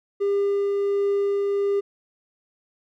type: tone with tremolo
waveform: triangle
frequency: 401.1 Hz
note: G4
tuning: 40 cents sharp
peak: -16 dBFS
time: 0.2-1.81 s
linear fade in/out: 20 ms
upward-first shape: triangle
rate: 1.4 Hz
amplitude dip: 25%
effects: tanh soft clip ceiling -13 dBFS